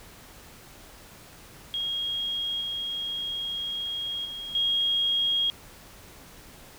sine tone with level steps, 3269 Hz, G#7, 28 cents flat, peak -27 / -29 / -34 / -22 dBFS, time 1.74-5.5 s, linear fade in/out 0 ms, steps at 2.61 / 4.25 / 4.55 s, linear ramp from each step 2 ms, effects pink hiss -49 dBFS RMS until 6.78 s

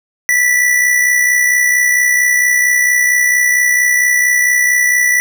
square tone with amplitude modulation, 1966 Hz, B6, 8 cents flat, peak -8 dBFS, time 0.29-5.2 s, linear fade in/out 0 ms, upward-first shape sine, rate 64.4 Hz, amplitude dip 45%, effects none

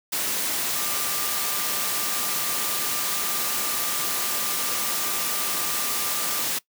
sine tone in noise, 1192 Hz, D6, 25 cents sharp, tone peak -36 dBFS, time 0.75-6.43 s, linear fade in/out 10 ms, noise white, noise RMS -26 dBFS, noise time 0.12-6.59 s, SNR -13 dB, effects noise-tail reverb RT60 0.1 s tail -20 dB re dry + high-pass 150 Hz 12 dB/octave

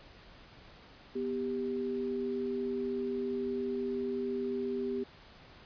sine tone pair together, 246.9 / 394.7 Hz, B3 / G4, 0 / +12 cents, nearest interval minor sixth, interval 812 cents, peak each -36 / -33 dBFS, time 1.15-5.04 s, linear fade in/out 10 ms, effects pink hiss -55 dBFS RMS until 5.65 s + resampled to 11025 Hz

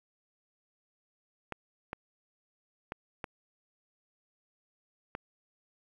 clicks, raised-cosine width 0.5 ms, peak -21 dBFS, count 5, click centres 1.523 / 1.931 / 2.921 / 3.242 / 5.151 s, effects 9-bit

